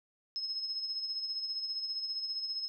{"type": "tone with tremolo", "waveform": "sine", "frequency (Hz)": 5170, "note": "E8", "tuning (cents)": -34, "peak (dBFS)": -32, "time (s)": [0.36, 2.68], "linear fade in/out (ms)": 0, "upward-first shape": "sine", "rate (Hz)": 15, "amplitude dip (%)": 50, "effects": []}